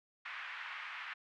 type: band-pass noise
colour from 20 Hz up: white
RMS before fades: -45 dBFS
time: 0.25-1.14 s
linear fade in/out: 10 ms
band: 1100 to 2400 Hz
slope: 24 dB/octave
effects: none